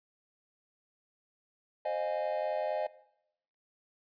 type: chord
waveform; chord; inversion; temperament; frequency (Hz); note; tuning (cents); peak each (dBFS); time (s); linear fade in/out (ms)
triangle; F minor seventh; second; equal with one note detuned; 523.3 / 614.4 / 698.5 / 830.6; C5 / Eb5 / F5 / Ab5; 0 / -22 / 0 / 0; -36 / -31 / -37 / -36; 1.85-2.87; 5
effects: noise-tail reverb RT60 0.8 s tail -19 dB re dry + resampled to 11025 Hz